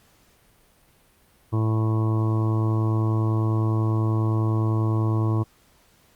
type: harmonic tone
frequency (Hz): 110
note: A2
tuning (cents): 0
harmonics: 1 / 2 / 3 / 4 / 5 / 6 / 7 / 8 / 9 / 10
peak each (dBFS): -20 / -33 / -28 / -37 / -42 / -41 / -44 / -43 / -38 / -37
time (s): 1.52-5.44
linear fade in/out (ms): 20
effects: pink hiss -59 dBFS RMS until 6.15 s + Opus 48 kbps